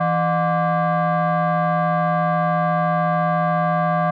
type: tone with frequency modulation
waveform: sine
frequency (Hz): 277.2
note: C#4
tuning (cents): 0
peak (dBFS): -15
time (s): 0-4.11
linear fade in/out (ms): 10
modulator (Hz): 443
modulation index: 2.3
effects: tanh soft clip ceiling -12 dBFS